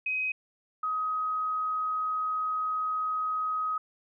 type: tone pair in turn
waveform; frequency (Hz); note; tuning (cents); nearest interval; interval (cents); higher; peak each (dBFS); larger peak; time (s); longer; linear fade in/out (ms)
sine; 2523 / 1261.5; D#7 / D#6; +23 / +23; octave; 1200; first; -27; neither; 0.06-0.32 / 0.83-3.78; second; 5
effects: none